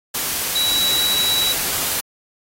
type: tone in noise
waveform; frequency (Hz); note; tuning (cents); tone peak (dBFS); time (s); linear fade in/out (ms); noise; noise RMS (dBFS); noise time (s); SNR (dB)
sine; 3906; B7; -20; -17; 0.55-1.53; 10; white; -22; 0.14-2.01; +2
effects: AAC 48 kbps